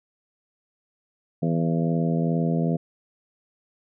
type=harmonic tone with a mistuned harmonic; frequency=82.41 Hz; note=E2; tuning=in tune; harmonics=2 / 3 / 4 / 5 / 6 / 7 / 8; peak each=-22 / -27 / -34 / -33 / -33 / -37 / -34 dBFS; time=1.42-2.77 s; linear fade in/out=10 ms; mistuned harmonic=8; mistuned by=+38 cents; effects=none